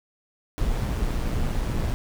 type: noise with amplitude modulation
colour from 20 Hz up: brown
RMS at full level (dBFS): -23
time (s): 0.58-1.94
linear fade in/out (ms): 0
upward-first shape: sine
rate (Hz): 120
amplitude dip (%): 40
effects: none